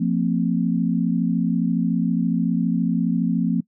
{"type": "chord", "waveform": "sine", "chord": "F suspended fourth", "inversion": "none", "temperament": "equal with one note detuned", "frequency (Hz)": [174.61, 227.1, 261.6], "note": ["F3", "Bb3", "C4"], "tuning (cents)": [0, -45, 0], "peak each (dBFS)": [-21, -22, -24], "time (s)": [0, 3.61], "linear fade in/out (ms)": 10, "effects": ["noise-tail reverb RT60 0.1 s tail -23 dB re dry"]}